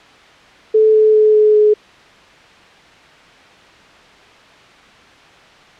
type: tone with pitch steps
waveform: sine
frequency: 435.2 / 432.2 / 429.2 / 426.2 / 423.3 Hz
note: A4 / A4 / A4 / G#4 / G#4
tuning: -19 / -31 / -43 / +45 / +33 cents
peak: -7 dBFS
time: 0.74-1.74 s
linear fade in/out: 10 ms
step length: 200 ms
effects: white hiss -43 dBFS RMS until 5.79 s + low-pass 3000 Hz 12 dB/octave